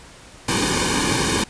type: noise with comb filter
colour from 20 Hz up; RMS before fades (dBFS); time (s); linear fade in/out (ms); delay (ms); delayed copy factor
pink; -20; 0.48-1.44; 5; 1.5; -1
effects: pink hiss -44 dBFS RMS until 1.49 s + resampled to 22050 Hz